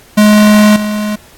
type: tone with level steps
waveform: square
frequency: 210.6 Hz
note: G#3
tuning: 24 cents sharp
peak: -4 / -14 dBFS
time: 0.17-1.16 s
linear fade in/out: 10 ms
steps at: 0.76 s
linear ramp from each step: 2 ms
effects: pink hiss -41 dBFS RMS until 1.37 s + AAC 64 kbps